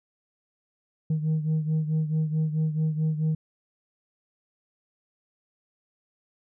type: beating tone pair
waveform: sine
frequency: 155.6 / 160.2 Hz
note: D#3 / E3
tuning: 0 / -49 cents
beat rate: 4.6 Hz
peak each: -22 / -27 dBFS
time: 1.1-3.35 s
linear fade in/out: 5 ms
effects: tanh soft clip ceiling -20 dBFS

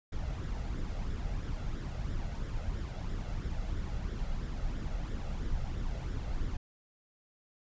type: noise with flanger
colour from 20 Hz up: brown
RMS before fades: -35 dBFS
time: 0.12-6.57 s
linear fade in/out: 5 ms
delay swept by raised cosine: 0.55 to 1.51 ms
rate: 3 Hz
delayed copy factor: +0.5
effects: resampled to 16000 Hz

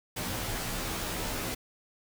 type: noise with comb filter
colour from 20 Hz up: pink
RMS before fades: -34 dBFS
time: 0.16-1.55 s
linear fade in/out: 10 ms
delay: 14 ms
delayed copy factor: -0.9
effects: none

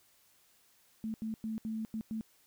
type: tone bursts at uneven times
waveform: sine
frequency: 220.6 Hz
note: A3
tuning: 5 cents sharp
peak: -34 dBFS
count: 6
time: 1.04-1.14 / 1.22-1.34 / 1.44-1.58 / 1.65-1.85 / 1.94-2.01 / 2.11-2.21 s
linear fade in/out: 0 ms
effects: white hiss -67 dBFS RMS until 2.46 s

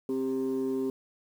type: tone pair together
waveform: sine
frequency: 263.8 / 396 Hz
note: C4 / G4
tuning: +14 / +18 cents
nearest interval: perfect fifth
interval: 704 cents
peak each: -28 dBFS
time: 0.09-0.9 s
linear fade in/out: 2 ms
effects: tanh soft clip ceiling -24 dBFS + 9-bit

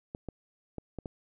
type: clicks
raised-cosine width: 2 ms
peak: -24 dBFS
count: 5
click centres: 0.149 / 0.287 / 0.783 / 0.987 / 1.058 s
effects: none

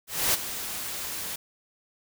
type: noise with ADSR envelope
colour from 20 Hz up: white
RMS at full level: -22 dBFS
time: 0.07-1.36 s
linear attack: 270 ms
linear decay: 19 ms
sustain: -12 dB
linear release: 6 ms
effects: none

